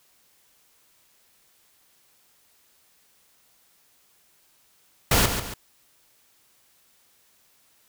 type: noise with echo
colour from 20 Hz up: pink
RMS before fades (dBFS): -19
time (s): 5.11-5.26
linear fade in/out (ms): 5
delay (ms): 140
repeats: 2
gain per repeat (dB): -8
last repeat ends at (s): 5.54
effects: white hiss -62 dBFS RMS until 7.88 s